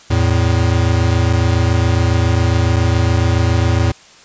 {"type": "tone pair together", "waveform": "square", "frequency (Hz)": [84.1, 111.32], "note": ["E2", "A2"], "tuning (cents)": [35, 21], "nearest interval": "perfect fourth", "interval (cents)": 486, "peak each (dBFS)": [-15, -15], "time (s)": [0.1, 3.92], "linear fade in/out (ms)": 10, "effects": ["white hiss -43 dBFS RMS until 4.24 s", "resampled to 16000 Hz"]}